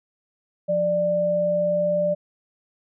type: tone pair together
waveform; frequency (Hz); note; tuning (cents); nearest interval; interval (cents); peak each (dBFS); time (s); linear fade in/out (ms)
sine; 176 / 592; F3 / D5; +14 / +14; octave + major sixth; 2100; -29 / -19; 0.68-2.15; 20
effects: none